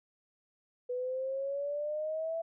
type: exponential sweep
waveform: sine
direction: up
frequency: 491.6 to 666 Hz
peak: -32 dBFS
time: 0.89-2.42 s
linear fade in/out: 10 ms
effects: none